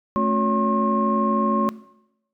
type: tone cluster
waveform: sine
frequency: 219.1 / 272.1 / 360.3 / 561 / 1074 Hz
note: A3 / C#4 / F#4 / C#5 / C6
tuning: -7 / -32 / -46 / +21 / +45 cents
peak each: -22 / -29 / -28 / -27 / -21 dBFS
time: 0.16-1.69 s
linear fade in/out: 0 ms
effects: noise-tail reverb RT60 0.8 s tail -19 dB re dry + tanh soft clip ceiling -8 dBFS